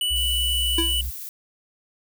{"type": "tone", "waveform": "square", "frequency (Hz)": 2960, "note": "F#7", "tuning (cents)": 0, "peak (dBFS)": -22, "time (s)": [0.01, 1.01], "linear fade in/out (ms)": 2}
{"type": "tone with vibrato", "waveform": "sine", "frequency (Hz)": 63.9, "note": "C2", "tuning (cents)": -40, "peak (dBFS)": -26, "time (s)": [0.1, 1.11], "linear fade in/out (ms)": 20, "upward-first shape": "square", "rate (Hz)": 9.8, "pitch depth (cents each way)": 9}
{"type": "noise", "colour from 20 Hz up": "violet", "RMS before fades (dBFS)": -35, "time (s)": [0.16, 1.29], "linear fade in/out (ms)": 0}
{"type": "tone with exponential decay", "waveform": "square", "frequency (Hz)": 332.1, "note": "E4", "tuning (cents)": 13, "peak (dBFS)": -20, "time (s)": [0.78, 0.97], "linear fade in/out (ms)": 5, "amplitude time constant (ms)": 41}
{"effects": []}